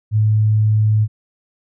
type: tone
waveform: sine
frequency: 107.5 Hz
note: A2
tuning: 40 cents flat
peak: -11 dBFS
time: 0.11-1.08 s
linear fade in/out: 50 ms
effects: none